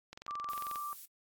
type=click train; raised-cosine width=0.2 ms; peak=-29 dBFS; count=15; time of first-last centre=0.13-0.758 s; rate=22.3 Hz
type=tone; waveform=sine; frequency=1174.7 Hz; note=D6; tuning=in tune; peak=-37 dBFS; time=0.28-0.93 s; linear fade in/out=0 ms
type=noise; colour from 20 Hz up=violet; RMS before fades=-48 dBFS; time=0.49-1.06 s; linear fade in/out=10 ms
effects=AAC 64 kbps

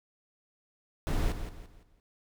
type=noise with echo; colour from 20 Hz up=brown; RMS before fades=-28 dBFS; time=1.07-1.32 s; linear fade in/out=0 ms; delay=170 ms; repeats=4; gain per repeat=-9 dB; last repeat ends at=2 s; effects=none

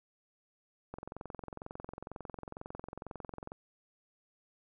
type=click train; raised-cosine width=1 ms; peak=-28 dBFS; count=58; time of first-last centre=0.94-3.519 s; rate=22.1 Hz; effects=none

